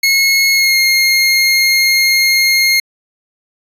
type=tone with pitch glide; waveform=25% pulse; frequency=2173 to 2136 Hz; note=C#7 to C7; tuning=-35 to +35 cents; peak=-5 dBFS; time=0.03-2.8 s; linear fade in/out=5 ms; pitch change=-30 cents; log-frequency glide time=0.53-0.78 s; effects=resampled to 32000 Hz